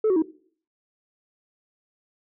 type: tone with pitch steps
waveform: sine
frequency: 435.3 / 372.4 / 318.7 Hz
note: A4 / F#4 / D#4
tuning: -19 / +11 / +42 cents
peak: -15 dBFS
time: 0.04-0.223 s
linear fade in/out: 5 ms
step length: 61 ms
effects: noise-tail reverb RT60 0.5 s tail -20 dB re dry + tanh soft clip ceiling -16 dBFS

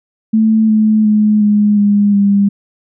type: tone with pitch steps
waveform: sine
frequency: 220 / 216 / 212 / 208.1 / 204.3 / 200.6 Hz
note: A3 / A3 / G#3 / G#3 / G#3 / G3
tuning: 0 / -32 / +36 / +4 / -28 / +40 cents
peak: -7 dBFS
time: 0.33-2.49 s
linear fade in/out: 10 ms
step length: 360 ms
effects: none

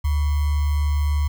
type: tone with sample-and-hold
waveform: sine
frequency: 73.42 Hz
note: D2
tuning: in tune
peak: -17 dBFS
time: 0.04-1.28 s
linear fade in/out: 10 ms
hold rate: 1050 Hz
effects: none

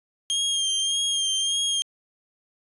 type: tone with vibrato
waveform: sawtooth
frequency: 3212 Hz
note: G7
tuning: 41 cents sharp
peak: -19 dBFS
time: 0.3-1.82 s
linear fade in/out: 0 ms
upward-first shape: sine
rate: 1.7 Hz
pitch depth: 34 cents each way
effects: resampled to 24000 Hz

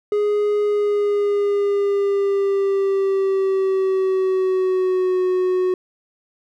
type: tone with pitch glide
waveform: triangle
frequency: 415.3 to 367.9 Hz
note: G#4 to F#4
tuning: 0 to -10 cents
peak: -14 dBFS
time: 0.12-5.74 s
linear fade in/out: 2 ms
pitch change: -210 cents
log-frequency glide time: 0.63-5.21 s
effects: none

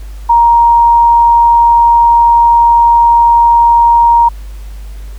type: tone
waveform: sine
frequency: 938 Hz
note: A#5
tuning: 11 cents sharp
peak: -3 dBFS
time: 0.29-4.29 s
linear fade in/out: 10 ms
effects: added 50 Hz sine -23 dBFS peak until 5.18 s + pink hiss -42 dBFS RMS until 5.18 s

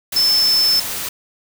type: tone in noise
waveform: sine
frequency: 5274 Hz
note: E8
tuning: in tune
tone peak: -12 dBFS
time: 0.16-0.8 s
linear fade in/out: 5 ms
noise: white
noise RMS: -25 dBFS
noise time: 0.12-1.09 s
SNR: +10 dB
effects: none

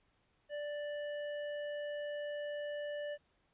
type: tone with hard clipping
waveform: sine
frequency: 587.3 Hz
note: D5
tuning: in tune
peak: -40 dBFS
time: 0.49-3.18 s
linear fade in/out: 50 ms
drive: 13 dB
effects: pink hiss -75 dBFS RMS until 3.53 s + resampled to 8000 Hz

